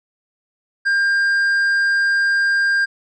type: tone with tanh clipping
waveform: sine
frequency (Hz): 1600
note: G6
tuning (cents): +35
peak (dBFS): -15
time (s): 0.85-2.86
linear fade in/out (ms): 20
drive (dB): 5
effects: none